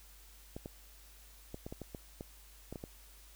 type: clicks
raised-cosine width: 2 ms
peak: -29 dBFS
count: 11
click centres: 0.565 / 0.659 / 1.544 / 1.665 / 1.725 / 1.817 / 1.948 / 2.209 / 2.726 / 2.758 / 2.839 s
effects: added 50 Hz sine -57 dBFS peak until 3.35 s + white hiss -60 dBFS RMS until 3.35 s